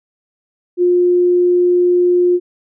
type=tone; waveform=sine; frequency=355.5 Hz; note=F4; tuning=31 cents sharp; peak=-9 dBFS; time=0.77-2.4 s; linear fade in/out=50 ms; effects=none